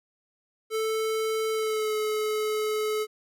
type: tone with pitch glide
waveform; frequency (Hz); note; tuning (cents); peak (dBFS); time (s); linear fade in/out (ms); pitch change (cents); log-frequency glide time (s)
square; 440 to 429; A4 to A4; 0 to -44; -26; 0.7-3.07; 50; -44; 1.51-1.95
effects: none